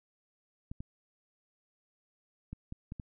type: clicks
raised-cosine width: 5 ms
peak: -28 dBFS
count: 6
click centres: 0.715 / 0.805 / 2.53 / 2.724 / 2.921 / 2.998 s
effects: none